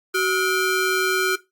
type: ring-modulated tone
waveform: 35% pulse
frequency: 910 Hz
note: A#5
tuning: 42 cents flat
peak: -14 dBFS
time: 0.14-1.36 s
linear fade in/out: 10 ms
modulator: 534 Hz
effects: noise-tail reverb RT60 0.2 s tail -17 dB re dry + Opus 48 kbps